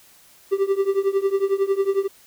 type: tone with tremolo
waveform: triangle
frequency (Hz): 392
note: G4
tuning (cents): 0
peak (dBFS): -12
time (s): 0.51-2.08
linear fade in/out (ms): 20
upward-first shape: triangle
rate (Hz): 11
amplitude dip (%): 95
effects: white hiss -52 dBFS RMS until 2.26 s